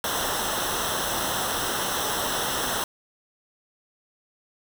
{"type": "noise with comb filter", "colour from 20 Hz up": "pink", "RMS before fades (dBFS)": -27, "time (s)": [0.04, 2.84], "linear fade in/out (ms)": 2, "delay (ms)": 0.43, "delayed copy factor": -0.8, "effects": []}